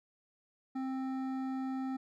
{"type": "tone with hard clipping", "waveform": "sine", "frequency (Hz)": 263.3, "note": "C4", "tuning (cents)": 11, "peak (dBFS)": -36, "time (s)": [0.75, 1.97], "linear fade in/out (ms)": 10, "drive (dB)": 11, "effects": []}